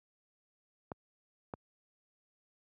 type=clicks; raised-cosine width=1 ms; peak=-25 dBFS; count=2; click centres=0.918 / 1.538 s; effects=high-pass 80 Hz 12 dB/octave